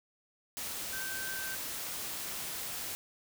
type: tone in noise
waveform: sine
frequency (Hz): 1549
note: G6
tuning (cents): -21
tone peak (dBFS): -39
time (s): 0.93-1.55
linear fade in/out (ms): 0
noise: white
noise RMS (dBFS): -39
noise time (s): 0.57-2.95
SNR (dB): -3
effects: none